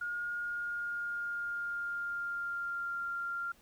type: tone with pitch glide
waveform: sine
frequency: 1426 to 1389.4 Hz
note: F6 to F6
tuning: +36 to -9 cents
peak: -34 dBFS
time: 0.01-3.52 s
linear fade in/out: 5 ms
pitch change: -45 cents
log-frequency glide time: 0.35-3.01 s
effects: pink hiss -64 dBFS RMS until 3.61 s